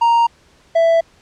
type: tone pair in turn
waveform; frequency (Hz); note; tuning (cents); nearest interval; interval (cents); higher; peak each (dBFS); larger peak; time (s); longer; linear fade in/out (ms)
triangle; 932.3 / 662.5; A#5 / E5; 0 / +9; tritone; 591; first; -8; neither; 0.01-0.27 / 0.75-1.01; neither; 10
effects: pink hiss -52 dBFS RMS until 1.21 s + low-pass 7000 Hz 12 dB/octave